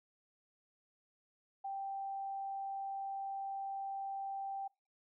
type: tone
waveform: sine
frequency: 784 Hz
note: G5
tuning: in tune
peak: -38 dBFS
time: 1.64-4.68 s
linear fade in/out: 10 ms
effects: noise-tail reverb RT60 0.3 s tail -25 dB re dry